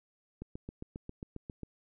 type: click train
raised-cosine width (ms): 3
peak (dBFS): -28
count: 10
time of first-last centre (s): 0.42-1.633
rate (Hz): 7.42
effects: none